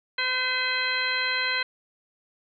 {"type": "harmonic tone with a mistuned harmonic", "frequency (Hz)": 510, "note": "C5", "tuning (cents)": -44, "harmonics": [1, 2, 3, 4, 5, 6, 8], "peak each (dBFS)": [-40, -35, -29, -29, -32, -34, -30], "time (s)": [0.18, 1.63], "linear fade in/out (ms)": 5, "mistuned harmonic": 6, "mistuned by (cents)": 73, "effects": []}